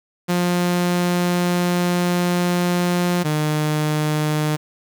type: tone pair in turn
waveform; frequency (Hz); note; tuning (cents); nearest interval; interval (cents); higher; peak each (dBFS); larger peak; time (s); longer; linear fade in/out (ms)
sawtooth; 176.7 / 152.31; F3 / D#3; +21 / -37; minor third; 258; first; -13 / -14; first; 0.28-3.24 / 3.24-4.57; first; 20
effects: 7-bit